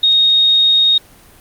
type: tone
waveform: sine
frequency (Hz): 3727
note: A#7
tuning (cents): -1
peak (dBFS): -8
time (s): 0.03-0.98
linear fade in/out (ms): 5
effects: pink hiss -44 dBFS RMS until 1.4 s + Opus 32 kbps